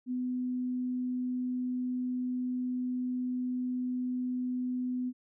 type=tone; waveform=sine; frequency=250.9 Hz; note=B3; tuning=28 cents sharp; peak=-30 dBFS; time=0.06-5.13 s; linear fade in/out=50 ms; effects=none